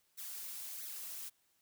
blue noise with flanger, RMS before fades -45 dBFS, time 0.17-1.3 s, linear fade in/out 20 ms, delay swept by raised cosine 0.49 to 6.09 ms, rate 1.5 Hz, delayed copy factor +0.7, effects white hiss -75 dBFS RMS until 1.61 s

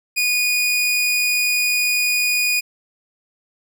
sawtooth tone, 2462 Hz, D#7, 19 cents flat, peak -13 dBFS, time 0.16-2.61 s, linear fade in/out 20 ms, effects none

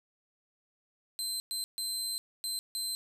25% pulse tone bursts at uneven times, 4099 Hz, C8, 36 cents flat, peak -28 dBFS, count 5, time 1.19-1.4 / 1.51-1.64 / 1.78-2.18 / 2.44-2.59 / 2.75-2.95 s, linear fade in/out 0 ms, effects none

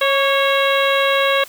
harmonic tone with a mistuned harmonic, 548 Hz, C#5, 20 cents flat, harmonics 1 / 2 / 3 / 4 / 5 / 6 / 7, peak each -17 / -20 / -22 / -23 / -24 / -25 / -25 dBFS, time 0.01-1.44 s, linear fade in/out 5 ms, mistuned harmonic 2, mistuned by +37 cents, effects white hiss -40 dBFS RMS until 1.48 s

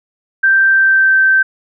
sine tone with pitch glide, 1568 to 1553.6 Hz, G6 to G6, 0 to -16 cents, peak -7 dBFS, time 0.43-1.43 s, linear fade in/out 10 ms, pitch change -16 cents, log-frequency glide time 0.7-1.15 s, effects none

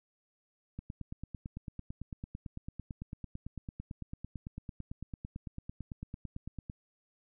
click train, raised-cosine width 5 ms, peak -28 dBFS, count 54, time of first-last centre 0.79-6.699 s, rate 8.97 Hz, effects none

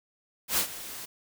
white noise with ADSR envelope, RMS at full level -24 dBFS, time 0.48-1.06 s, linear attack 97 ms, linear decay 89 ms, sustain -16 dB, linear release 14 ms, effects none

